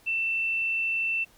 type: tone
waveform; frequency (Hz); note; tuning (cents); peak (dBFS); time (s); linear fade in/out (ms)
sine; 2677; E7; +26; -24; 0.06-1.25; 20
effects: pink hiss -58 dBFS RMS until 1.37 s + MP3 96 kbps